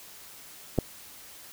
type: clicks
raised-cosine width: 2 ms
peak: -25 / -9 dBFS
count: 2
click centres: 0.779 / 0.787 s
effects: white hiss -48 dBFS RMS until 1.52 s